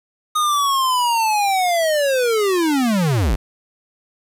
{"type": "linear sweep", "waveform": "square", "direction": "down", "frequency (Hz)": [1244.5, 38.76], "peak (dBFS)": -16, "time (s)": [0.35, 3.36], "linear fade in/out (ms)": 10, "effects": ["resampled to 32000 Hz", "7-bit"]}